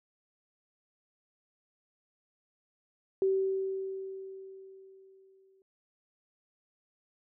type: tone with exponential decay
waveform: sine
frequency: 384.3 Hz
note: G4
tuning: 34 cents flat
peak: -23 dBFS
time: 3.22-5.62 s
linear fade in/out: 1 ms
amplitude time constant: 520 ms
effects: none